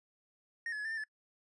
triangle tone with pitch steps, 1852 / 1711 / 1694 / 1782 / 1804 / 1728 Hz, A#6 / A6 / G#6 / A6 / A6 / A6, -12 / -49 / +34 / +22 / +43 / -32 cents, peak -34 dBFS, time 0.66-1.038 s, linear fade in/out 2 ms, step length 63 ms, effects noise-tail reverb RT60 0.1 s tail -23 dB re dry + resampled to 24000 Hz

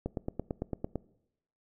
click train, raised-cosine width 2 ms, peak -19 dBFS, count 9, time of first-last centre 0.06-0.957 s, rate 8.92 Hz, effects noise-tail reverb RT60 0.8 s tail -21 dB re dry

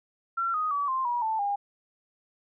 sine tone with pitch steps, 1360 / 1247.1 / 1143.6 / 1048.7 / 961.7 / 881.9 / 808.7 Hz, F6 / D#6 / D6 / C6 / B5 / A5 / G#5, -46 / +4 / -46 / +4 / -46 / +4 / -46 cents, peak -25 dBFS, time 0.37-1.56 s, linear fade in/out 10 ms, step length 170 ms, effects none

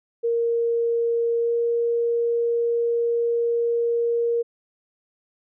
sine tone with pitch glide, 466.2 to 468.9 Hz, A#4 to A#4, 0 to +10 cents, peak -19 dBFS, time 0.23-4.43 s, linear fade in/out 20 ms, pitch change +10 cents, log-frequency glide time 1.4-1.52 s, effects none

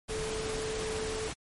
sine tone in noise, 437.7 Hz, A4, 9 cents flat, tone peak -34 dBFS, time 0.09-1.29 s, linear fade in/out 20 ms, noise pink, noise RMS -37 dBFS, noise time 0.08-1.34 s, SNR 0 dB, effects MP3 48 kbps

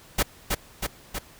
pink noise with echo, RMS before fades -21 dBFS, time 0.18-0.23 s, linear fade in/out 10 ms, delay 320 ms, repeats 3, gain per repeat -3 dB, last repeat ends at 1.19 s, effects pink hiss -51 dBFS RMS until 1.39 s

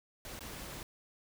pink noise with dropouts, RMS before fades -45 dBFS, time 0.25-0.83 s, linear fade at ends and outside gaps 1 ms, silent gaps 0.392-0.407 s, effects none

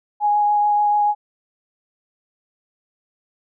sine tone with vibrato, 830.6 Hz, G#5, in tune, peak -14 dBFS, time 0.2-1.15 s, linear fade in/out 50 ms, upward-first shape triangle, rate 6.9 Hz, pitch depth 12 cents each way, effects none

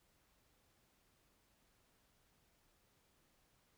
silence, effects pink hiss -75 dBFS RMS until 3.77 s

